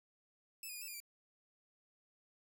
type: tone with pitch steps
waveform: 5% pulse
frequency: 2623 / 2471 / 2442 / 2633 / 2427 / 2346 Hz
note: E7 / D#7 / D#7 / E7 / D#7 / D7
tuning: -9 / -13 / -33 / -3 / -44 / -2 cents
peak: -36 dBFS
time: 0.63-1.002 s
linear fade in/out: 2 ms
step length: 62 ms
effects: none